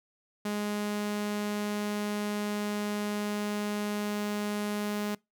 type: tone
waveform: sawtooth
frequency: 207.7 Hz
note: G#3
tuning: in tune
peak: -26 dBFS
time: 0.45-5.15 s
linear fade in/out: 5 ms
effects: noise-tail reverb RT60 0.2 s tail -24 dB re dry